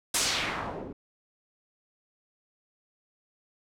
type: noise with low-pass filter sweep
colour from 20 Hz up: white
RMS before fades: -31 dBFS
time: 0.14-0.93 s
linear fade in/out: 5 ms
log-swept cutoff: 9900 to 290 Hz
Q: 1.4
effects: none